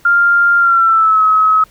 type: tone with pitch glide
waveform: sine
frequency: 1396.9 to 1281 Hz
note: F6 to E6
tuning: 0 to -50 cents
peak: -7 dBFS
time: 0.05-1.64 s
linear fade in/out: 5 ms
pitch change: -150 cents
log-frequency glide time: 0.58-1.23 s
effects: pink hiss -48 dBFS RMS until 1.7 s